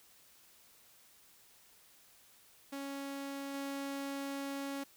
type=tone with level steps; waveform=sawtooth; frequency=277.2 Hz; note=C#4; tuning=in tune; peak=-36 / -34 dBFS; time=2.72-4.84 s; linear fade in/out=10 ms; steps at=3.54 s; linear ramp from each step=2 ms; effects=white hiss -63 dBFS RMS until 4.96 s